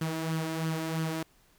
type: tone with flanger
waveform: sawtooth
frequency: 160.9 Hz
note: E3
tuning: 42 cents flat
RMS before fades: -32 dBFS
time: 0.01-1.23 s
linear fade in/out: 5 ms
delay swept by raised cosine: 0.63 to 3.33 ms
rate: 3 Hz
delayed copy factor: +0.5
effects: pink hiss -64 dBFS RMS until 1.58 s